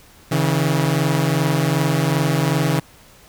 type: tone pair together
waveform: sawtooth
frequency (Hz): 138.59 / 161.19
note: C#3 / E3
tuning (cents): 0 / -38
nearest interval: minor third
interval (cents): 262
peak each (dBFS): -15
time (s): 0.31-2.8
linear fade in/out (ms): 10
effects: pink hiss -48 dBFS RMS until 3.28 s